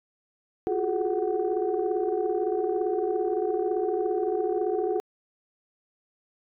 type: tone cluster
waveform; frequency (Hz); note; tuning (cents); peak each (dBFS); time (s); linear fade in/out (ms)
sine; 348.7 / 366.4 / 389.7 / 424.2 / 742; F4 / F#4 / G4 / G#4 / F#5; -3 / -17 / -10 / +37 / +5; -30 / -30 / -33 / -27 / -32; 0.67-5; 0
effects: tanh soft clip ceiling -15 dBFS